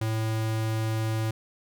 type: tone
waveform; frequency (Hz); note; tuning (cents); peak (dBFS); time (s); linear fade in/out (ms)
square; 110.7; A2; +11; -26; 0.01-1.31; 5
effects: none